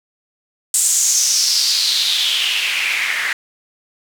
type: noise with band-pass filter sweep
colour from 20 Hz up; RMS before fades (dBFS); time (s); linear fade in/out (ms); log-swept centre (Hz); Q
white; -17; 0.74-3.33; 2; 8100 to 1800; 4.4
effects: none